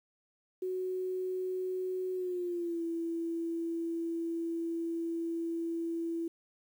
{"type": "tone with pitch glide", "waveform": "sine", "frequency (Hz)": [370, 333.5], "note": ["F#4", "E4"], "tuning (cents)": [0, 20], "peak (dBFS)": -32, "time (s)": [0.62, 6.28], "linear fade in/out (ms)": 5, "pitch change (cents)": -180, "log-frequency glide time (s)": [2.14, 2.83], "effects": ["10-bit"]}